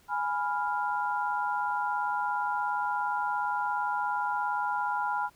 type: chord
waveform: sine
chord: F diminished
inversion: first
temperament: equal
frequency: 830.6 / 987.8 / 1396.9 Hz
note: Ab5 / Cb6 / F6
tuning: 0 / 0 / 0 cents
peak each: -31 / -31 / -33 dBFS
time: 0.08-5.3 s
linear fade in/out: 50 ms
effects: pink hiss -62 dBFS RMS until 5.35 s